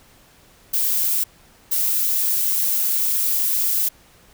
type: noise bursts at uneven times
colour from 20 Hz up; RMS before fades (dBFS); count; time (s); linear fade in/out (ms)
violet; -20; 2; 0.73-1.24 / 1.71-3.89; 10
effects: pink hiss -52 dBFS RMS until 4.33 s